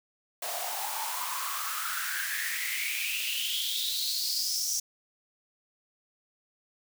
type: noise with high-pass filter sweep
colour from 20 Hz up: white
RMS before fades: -32 dBFS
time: 0.42-4.8 s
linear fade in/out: 5 ms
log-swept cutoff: 650 to 6000 Hz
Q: 7.8
effects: none